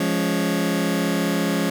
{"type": "chord", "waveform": "sawtooth", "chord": "Db major", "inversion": "first", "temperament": "just", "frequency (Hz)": [173.24, 207.9, 277.2], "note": ["F3", "Ab3", "Db4"], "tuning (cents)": [-14, 2, 0], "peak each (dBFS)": -20, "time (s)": [0, 1.7], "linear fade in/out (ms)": 5, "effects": []}